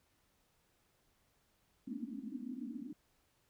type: band-pass noise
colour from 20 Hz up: white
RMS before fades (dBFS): -44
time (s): 1.87-2.93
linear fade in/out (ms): 5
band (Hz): 210 to 300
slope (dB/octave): 96
effects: pink hiss -75 dBFS RMS until 3.49 s